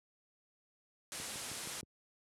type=low-pass noise; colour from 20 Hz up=white; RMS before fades=-44 dBFS; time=1.12-1.81 s; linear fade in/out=0 ms; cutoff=11000 Hz; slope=48 dB/octave
type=click train; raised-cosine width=3 ms; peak=-36 dBFS; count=5; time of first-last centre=1.2-1.831 s; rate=6.34 Hz
effects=high-pass 80 Hz 12 dB/octave